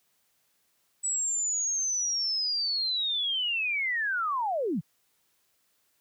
sine linear sweep, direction down, 7902 to 130.81 Hz, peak -26 dBFS, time 1.03-4.81 s, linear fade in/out 20 ms, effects white hiss -71 dBFS RMS until 6 s + high-pass 60 Hz 12 dB/octave

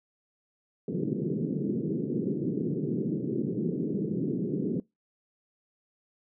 pink band-pass noise, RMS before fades -30 dBFS, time 0.88-4.8 s, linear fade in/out 2 ms, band 140 to 420 Hz, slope 48 dB/octave, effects noise-tail reverb RT60 0.2 s tail -24 dB re dry

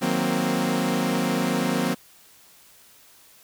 sawtooth chord, C half-diminished seventh, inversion first, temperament equal with one note detuned, 157.01 / 185 / 233.1 / 261.6 Hz, Eb3 / Gb3 / Bb3 / C4, +16 / 0 / 0 / 0 cents, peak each -27 / -23 / -23 / -22 dBFS, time 0.01-1.95 s, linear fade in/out 20 ms, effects white hiss -53 dBFS RMS until 3.43 s

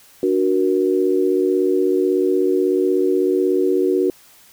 sine chord, D augmented, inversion none, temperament equal with one note detuned, 293.7 / 370 / 471.6 Hz, D4 / F#4 / A#4, 0 / 0 / +20 cents, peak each -21 / -16 / -22 dBFS, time 0.23-4.1 s, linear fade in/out 2 ms, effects white hiss -49 dBFS RMS until 4.52 s

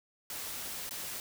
white noise with dropouts, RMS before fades -40 dBFS, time 0.3-1.2 s, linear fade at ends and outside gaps 1 ms, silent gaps 0.893-0.909 s, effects none

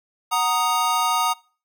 square chord, D# minor, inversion first, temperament equal, 740 / 932.3 / 1244.5 Hz, F#5 / A#5 / D#6, 0 / 0 / 0 cents, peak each -27 / -23 / -23 dBFS, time 0.31-1.34 s, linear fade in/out 20 ms, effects noise-tail reverb RT60 0.4 s tail -24 dB re dry

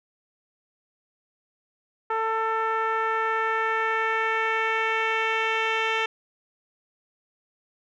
10% pulse tone with low-pass filter sweep, 445.4 Hz, A4, 21 cents sharp, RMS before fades -25 dBFS, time 2.1-6.06 s, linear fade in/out 5 ms, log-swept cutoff 1200 to 3100 Hz, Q 1.7, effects none

